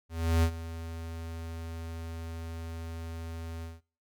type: tone with ADSR envelope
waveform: square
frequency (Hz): 82.41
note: E2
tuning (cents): 0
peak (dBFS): -22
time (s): 0.09-3.81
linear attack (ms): 340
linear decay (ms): 74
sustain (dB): -16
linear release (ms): 180
effects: noise-tail reverb RT60 0.4 s tail -22 dB re dry